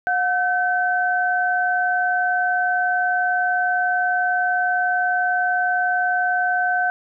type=tone pair together; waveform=sine; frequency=723 / 1532 Hz; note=F#5 / G6; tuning=-40 / -40 cents; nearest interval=octave + minor second; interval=1300 cents; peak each=-20 dBFS; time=0.07-6.9 s; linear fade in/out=0 ms; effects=none